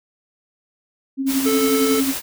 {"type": "tone with tremolo", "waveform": "sine", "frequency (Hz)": 269.8, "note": "C#4", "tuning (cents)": -47, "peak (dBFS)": -15, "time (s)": [1.17, 2.14], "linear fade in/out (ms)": 50, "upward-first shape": "sine", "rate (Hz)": 11, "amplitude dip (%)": 60}
{"type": "noise", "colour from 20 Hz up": "white", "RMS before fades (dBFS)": -26, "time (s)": [1.26, 2.22], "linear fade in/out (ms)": 50}
{"type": "tone", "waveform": "square", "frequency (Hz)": 438.1, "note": "A4", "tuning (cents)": -7, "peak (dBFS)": -19, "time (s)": [1.45, 2.01], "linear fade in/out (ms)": 20}
{"effects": []}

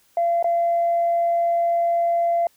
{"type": "tone with dropouts", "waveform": "sine", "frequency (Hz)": 684, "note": "F5", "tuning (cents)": -36, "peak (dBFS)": -16, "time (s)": [0.17, 2.47], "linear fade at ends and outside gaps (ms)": 2, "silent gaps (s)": [0.427, 0.443], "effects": ["tanh soft clip ceiling -13 dBFS", "white hiss -60 dBFS RMS until 2.56 s"]}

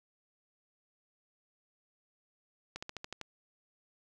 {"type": "slowing click train", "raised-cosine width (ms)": 0.2, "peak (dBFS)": -23, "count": 7, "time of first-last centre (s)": [2.76, 3.213], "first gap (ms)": 65, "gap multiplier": 1.06, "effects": []}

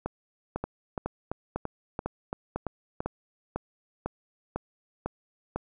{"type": "two click trains", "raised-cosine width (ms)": 1, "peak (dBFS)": [-16, -17], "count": [12, 8], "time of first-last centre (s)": [[0.06, 5.56], [0.64, 3.005]], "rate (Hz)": [2, 2.96], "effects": []}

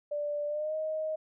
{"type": "tone with pitch glide", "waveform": "sine", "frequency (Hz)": [587.3, 625.8], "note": ["D5", "D#5"], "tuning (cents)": [0, 10], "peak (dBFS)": -30, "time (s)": [0.11, 1.16], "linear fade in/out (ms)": 10, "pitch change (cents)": 110, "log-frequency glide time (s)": [0.47, 0.75], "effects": []}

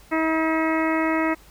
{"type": "harmonic tone with a mistuned harmonic", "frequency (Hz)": 320, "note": "D#4", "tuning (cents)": 49, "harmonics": [1, 2, 3, 4, 5, 6, 7, 8], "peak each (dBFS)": [-22, -27, -29, -29, -35, -30, -31, -37], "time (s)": [0.11, 1.35], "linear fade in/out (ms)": 20, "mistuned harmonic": 7, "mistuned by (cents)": -51, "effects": ["added 50 Hz sine -52 dBFS peak until 1.5 s", "pink hiss -52 dBFS RMS until 1.5 s"]}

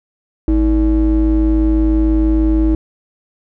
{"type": "ring-modulated tone", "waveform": "triangle", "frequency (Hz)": 132.9, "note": "C3", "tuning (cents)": 27, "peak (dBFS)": -5, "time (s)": [0.48, 2.75], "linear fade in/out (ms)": 2, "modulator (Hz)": 186, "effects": []}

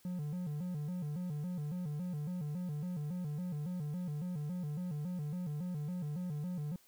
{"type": "tone with vibrato", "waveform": "triangle", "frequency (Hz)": 163.3, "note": "E3", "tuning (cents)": -16, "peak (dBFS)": -34, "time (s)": [0.05, 6.76], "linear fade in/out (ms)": 2, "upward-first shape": "square", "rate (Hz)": 3.6, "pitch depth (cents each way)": 170, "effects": ["white hiss -66 dBFS RMS until 6.87 s"]}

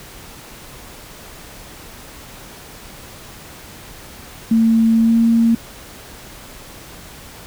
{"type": "tone with pitch glide", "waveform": "sine", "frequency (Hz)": [225.9, 229.6], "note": ["A3", "A#3"], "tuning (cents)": [46, -26], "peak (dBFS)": -10, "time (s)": [4.51, 5.55], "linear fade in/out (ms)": 5, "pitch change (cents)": 28, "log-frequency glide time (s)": [4.98, 5.17], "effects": ["pink hiss -38 dBFS RMS until 7.46 s"]}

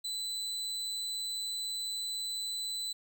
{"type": "tone", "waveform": "35% pulse", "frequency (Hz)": 3998, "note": "B7", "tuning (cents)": 20, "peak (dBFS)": -32, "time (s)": [0.04, 2.93], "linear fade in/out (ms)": 10, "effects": []}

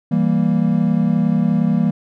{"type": "chord", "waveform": "triangle", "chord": "E diminished", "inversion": "none", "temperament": "equal", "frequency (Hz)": [164.81, 196, 233.1], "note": ["E3", "G3", "Bb3"], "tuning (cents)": [0, 0, 0], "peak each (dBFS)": -16, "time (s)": [0.11, 1.91], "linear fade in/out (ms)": 10, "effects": []}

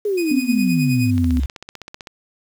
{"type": "exponential sweep", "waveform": "sine", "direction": "down", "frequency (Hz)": [426.5, 64], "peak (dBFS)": -17, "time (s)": [0.05, 1.46], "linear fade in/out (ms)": 5}
{"type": "tone with tremolo", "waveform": "sawtooth", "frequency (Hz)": 2489, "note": "D#7", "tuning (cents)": 0, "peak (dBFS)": -22, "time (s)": [0.17, 1.11], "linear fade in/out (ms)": 10, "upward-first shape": "sine", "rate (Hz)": 9.6, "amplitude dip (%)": 70}
{"type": "tone", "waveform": "sine", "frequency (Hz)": 252.1, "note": "B3", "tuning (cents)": 36, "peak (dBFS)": -17, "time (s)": [0.31, 1.4], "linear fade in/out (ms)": 5}
{"type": "click train", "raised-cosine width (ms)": 0.2, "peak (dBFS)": -17, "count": 15, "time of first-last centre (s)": [1.18, 2.072], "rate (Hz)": 15.7}
{"effects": ["7-bit"]}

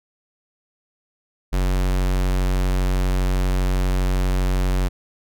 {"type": "tone", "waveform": "square", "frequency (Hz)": 46.25, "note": "F#1", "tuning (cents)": 0, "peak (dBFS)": -18, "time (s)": [1.52, 4.89], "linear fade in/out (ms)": 20, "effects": []}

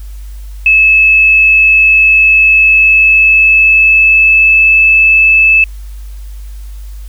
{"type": "tone with pitch glide", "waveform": "sine", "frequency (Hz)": [2600, 2618], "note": ["E7", "E7"], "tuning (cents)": [-24, -13], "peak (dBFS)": -3, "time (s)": [0.66, 5.64], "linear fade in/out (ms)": 2, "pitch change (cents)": 11, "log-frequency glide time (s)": [2.58, 4.79], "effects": ["added 50 Hz sine -23 dBFS peak until 7.08 s", "white hiss -44 dBFS RMS until 7.08 s"]}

